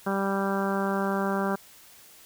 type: harmonic tone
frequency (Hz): 196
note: G3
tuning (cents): 0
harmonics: 1 / 2 / 3 / 4 / 5 / 6 / 7 / 8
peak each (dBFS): -28 / -31 / -33 / -34 / -35 / -36 / -36 / -37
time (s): 0.06-1.56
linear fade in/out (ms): 10
effects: white hiss -52 dBFS RMS until 2.25 s